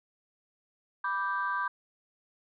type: chord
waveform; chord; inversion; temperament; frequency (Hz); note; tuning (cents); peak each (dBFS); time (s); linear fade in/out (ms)
sine; G major; first; equal; 987.8 / 1174.7 / 1568; B5 / D6 / G6; 0 / 0 / 0; -33 / -32 / -32; 1.04-1.68; 5
effects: tanh soft clip ceiling -20 dBFS